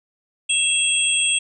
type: tone cluster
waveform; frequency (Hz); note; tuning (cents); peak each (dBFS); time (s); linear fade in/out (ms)
sine; 2688 / 3278 / 8180; E7 / G#7 / C9; +33 / -23 / -40; -21; 0.49-1.39; 10
effects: none